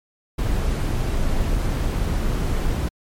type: noise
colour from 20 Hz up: brown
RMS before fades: -21 dBFS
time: 0.38-2.89 s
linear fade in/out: 10 ms
effects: MP3 64 kbps